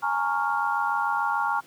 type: chord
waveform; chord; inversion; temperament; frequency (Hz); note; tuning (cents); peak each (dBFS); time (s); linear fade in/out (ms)
sine; Bb minor seventh; third; equal with one note detuned; 830.6 / 917.4 / 1108.7 / 1396.9; Ab5 / Bb5 / Db6 / F6; 0 / -28 / 0 / 0; -28 / -28 / -29 / -28; 0.02-1.61; 20
effects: pink hiss -53 dBFS RMS until 1.66 s + high-pass 150 Hz 12 dB/octave